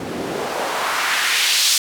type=noise with band-pass filter sweep; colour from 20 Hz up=white; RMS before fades=-20 dBFS; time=0-1.78 s; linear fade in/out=2 ms; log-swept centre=220 to 5100 Hz; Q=1.3; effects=none